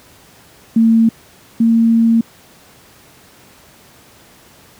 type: tone pair in turn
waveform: sine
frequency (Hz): 226.3 / 228.5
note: A3 / A#3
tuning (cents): +49 / -34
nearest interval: unison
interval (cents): 17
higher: second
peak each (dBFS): -7 / -8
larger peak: first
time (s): 0.76-1.09 / 1.6-2.21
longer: second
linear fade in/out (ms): 5
effects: pink hiss -45 dBFS RMS until 4.79 s + high-pass 80 Hz 12 dB/octave